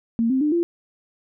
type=tone with pitch steps; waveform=sine; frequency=229.8 / 262.5 / 299.7 / 342.3 Hz; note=A#3 / C4 / D4 / F4; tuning=-25 / +6 / +35 / -35 cents; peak=-17 dBFS; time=0.19-0.63 s; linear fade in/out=0 ms; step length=110 ms; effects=none